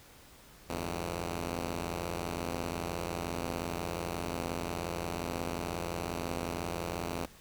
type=tone pair together; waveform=5% pulse; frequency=51.21 / 85.7 Hz; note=G#1 / F2; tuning=-24 / -32 cents; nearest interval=major sixth; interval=892 cents; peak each=-29 / -24 dBFS; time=0.69-7.26 s; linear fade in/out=5 ms; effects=pink hiss -56 dBFS RMS until 7.4 s